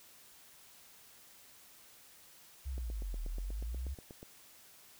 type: linear two-way sweep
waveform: sine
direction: down then up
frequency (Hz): 69 to 37.22 to 69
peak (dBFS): -36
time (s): 2.65-3.95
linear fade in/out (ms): 20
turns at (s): 3.25
type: click train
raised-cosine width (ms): 2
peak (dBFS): -35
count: 13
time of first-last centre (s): 2.78-4.229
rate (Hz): 8.28
effects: white hiss -59 dBFS RMS until 4.99 s